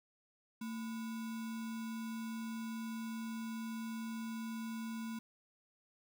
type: tone with sample-and-hold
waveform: sine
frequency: 225.6 Hz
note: A3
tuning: 44 cents sharp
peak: -39 dBFS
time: 0.61-5.19 s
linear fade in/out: 5 ms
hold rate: 1225 Hz
effects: none